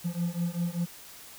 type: beating tone pair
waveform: triangle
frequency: 170 / 175.1 Hz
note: F3 / F3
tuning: -46 / +5 cents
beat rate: 5.1 Hz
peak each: -29 dBFS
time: 0.04-0.86 s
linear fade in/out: 20 ms
effects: white hiss -48 dBFS RMS until 1.38 s